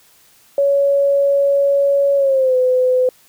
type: tone with pitch glide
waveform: sine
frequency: 560 to 507.6 Hz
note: C#5 to B4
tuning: +18 to +47 cents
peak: -11 dBFS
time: 0.58-3.09 s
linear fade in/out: 2 ms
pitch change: -171 cents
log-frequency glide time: 2.16-2.56 s
effects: white hiss -51 dBFS RMS until 3.28 s